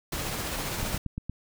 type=noise with tremolo; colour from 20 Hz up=pink; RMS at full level=-31 dBFS; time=0.12-0.98 s; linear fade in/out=5 ms; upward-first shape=triangle; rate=15 Hz; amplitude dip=30%
type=click train; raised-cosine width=5 ms; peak=-20 dBFS; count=5; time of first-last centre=0.83-1.296 s; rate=8.58 Hz
effects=none